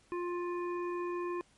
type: harmonic tone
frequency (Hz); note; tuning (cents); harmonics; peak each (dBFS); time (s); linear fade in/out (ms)
351.4; F4; +11; 1 / 3 / 5 / 7; -34 / -40 / -51 / -51; 0.12-1.41; 0
effects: pink hiss -66 dBFS RMS until 1.57 s + MP3 48 kbps